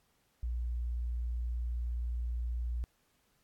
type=tone; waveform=sine; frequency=59.5 Hz; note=A#1; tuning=36 cents sharp; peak=-32 dBFS; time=0.43-2.84 s; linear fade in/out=0 ms; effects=pink hiss -73 dBFS RMS until 3.43 s + AAC 64 kbps